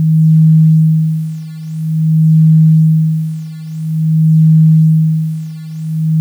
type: tone with tremolo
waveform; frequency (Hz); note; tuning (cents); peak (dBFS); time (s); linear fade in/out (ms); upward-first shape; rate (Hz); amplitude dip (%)
sine; 158.5; D#3; +32; -3; 0-6.2; 0; sine; 0.49; 90
effects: 7-bit